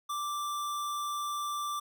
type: tone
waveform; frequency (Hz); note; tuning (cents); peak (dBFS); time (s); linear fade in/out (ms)
square; 1174.7; D6; 0; -33; 0.09-1.8; 10
effects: none